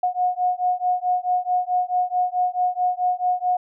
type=beating tone pair; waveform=sine; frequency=723 / 727.6 Hz; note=F#5 / F#5; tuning=-40 / -29 cents; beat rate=4.6 Hz; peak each=-22 dBFS; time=0.03-3.57 s; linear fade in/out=5 ms; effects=none